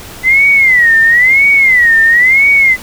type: tone with vibrato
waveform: sine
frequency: 2011 Hz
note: B6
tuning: 31 cents sharp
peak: -4 dBFS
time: 0.23-2.77 s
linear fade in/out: 50 ms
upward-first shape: sine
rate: 0.99 Hz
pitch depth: 190 cents each way
effects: pink hiss -30 dBFS RMS until 2.82 s